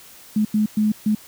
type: tone bursts at uneven times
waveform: sine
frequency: 213.1 Hz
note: G#3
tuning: 45 cents sharp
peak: -15 dBFS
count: 4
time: 0.36-0.45 / 0.54-0.66 / 0.77-0.92 / 1.06-1.15 s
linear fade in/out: 5 ms
effects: white hiss -45 dBFS RMS until 1.27 s